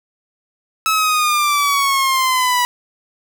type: exponential sweep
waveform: sawtooth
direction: down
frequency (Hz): 1302 to 975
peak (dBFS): -10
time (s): 0.86-2.65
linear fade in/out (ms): 0
effects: none